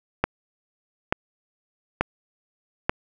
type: click train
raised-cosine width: 0.5 ms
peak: -4 dBFS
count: 4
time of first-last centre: 0.24-2.895 s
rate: 1.13 Hz
effects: none